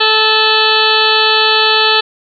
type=harmonic tone with a mistuned harmonic; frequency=436.2 Hz; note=A4; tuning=15 cents flat; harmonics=1 / 2 / 3 / 4 / 6 / 7 / 8 / 9 / 10; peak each=-17 / -17 / -17 / -17 / -17 / -17 / -17 / -17 / -17 dBFS; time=0-2.01 s; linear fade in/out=10 ms; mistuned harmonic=8; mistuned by=-17 cents; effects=none